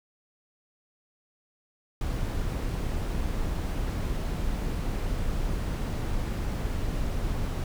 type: noise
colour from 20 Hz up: brown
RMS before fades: -29 dBFS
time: 2.01-7.64 s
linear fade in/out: 2 ms
effects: none